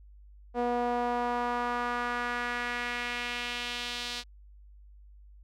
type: tone with band-pass filter sweep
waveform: sawtooth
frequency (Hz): 242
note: B3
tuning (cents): -35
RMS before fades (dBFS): -32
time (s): 0.54-4.24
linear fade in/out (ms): 50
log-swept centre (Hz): 610 to 4100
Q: 1.8
effects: added 50 Hz sine -50 dBFS peak until 5.43 s